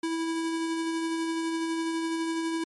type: tone with tremolo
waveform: square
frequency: 327.9 Hz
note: E4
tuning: 9 cents flat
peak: -27 dBFS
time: 0.03-2.64 s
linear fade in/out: 5 ms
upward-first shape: sine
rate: 12 Hz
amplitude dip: 25%
effects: MP3 48 kbps